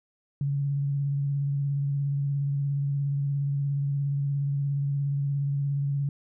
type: tone with vibrato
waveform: sine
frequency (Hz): 140.8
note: C#3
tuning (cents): +27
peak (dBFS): -24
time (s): 0.41-6.09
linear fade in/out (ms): 2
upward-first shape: square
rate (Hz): 17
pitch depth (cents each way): 19
effects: none